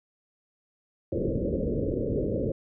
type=low-pass noise; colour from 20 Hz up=white; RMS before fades=-28 dBFS; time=1.12-2.52 s; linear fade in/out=5 ms; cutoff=560 Hz; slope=96 dB/octave; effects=none